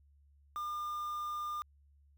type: tone with quantisation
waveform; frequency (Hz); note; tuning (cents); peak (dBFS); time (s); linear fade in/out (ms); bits
triangle; 1205; D6; +44; -34; 0.56-1.62; 0; 9
effects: added 71 Hz sine -62 dBFS peak until 2.17 s